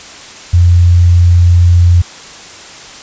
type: tone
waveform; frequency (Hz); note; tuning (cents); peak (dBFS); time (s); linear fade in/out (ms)
sine; 87.31; F2; 0; -3; 0.53-2.02; 10
effects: white hiss -31 dBFS RMS until 3.02 s + resampled to 16000 Hz